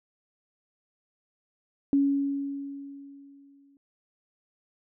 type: tone with exponential decay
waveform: sine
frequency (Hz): 279.2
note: C#4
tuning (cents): +13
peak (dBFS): -18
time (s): 1.93-3.77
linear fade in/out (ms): 1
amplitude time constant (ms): 400
effects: none